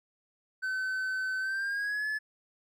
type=tone with pitch glide; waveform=triangle; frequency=1524 to 1720.5 Hz; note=G6 to A6; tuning=-49 to -39 cents; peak=-28 dBFS; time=0.62-2.19 s; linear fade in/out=20 ms; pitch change=+210 cents; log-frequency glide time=1.39-2.08 s; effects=none